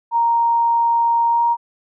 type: tone with pitch glide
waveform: sine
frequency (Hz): 932.3 to 939.3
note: A#5 to A#5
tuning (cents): 0 to +13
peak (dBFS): -13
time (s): 0.11-1.57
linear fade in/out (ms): 50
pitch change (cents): +13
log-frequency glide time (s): 1.28-1.44
effects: none